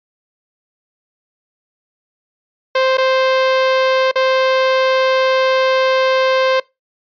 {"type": "tone with dropouts", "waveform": "sawtooth", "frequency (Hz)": 523.3, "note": "C5", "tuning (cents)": 0, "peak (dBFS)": -8, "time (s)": [2.75, 6.6], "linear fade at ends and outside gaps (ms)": 5, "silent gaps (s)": [[2.972, 2.981], [4.114, 4.156]], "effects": ["noise-tail reverb RT60 0.2 s tail -21 dB re dry", "resampled to 11025 Hz"]}